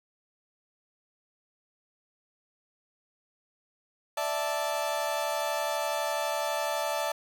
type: chord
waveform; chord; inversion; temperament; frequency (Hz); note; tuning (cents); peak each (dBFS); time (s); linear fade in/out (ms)
35% pulse; D suspended second; none; equal; 587.3 / 659.3 / 880; D5 / E5 / A5; 0 / 0 / 0; -31; 4.17-7.12; 5
effects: none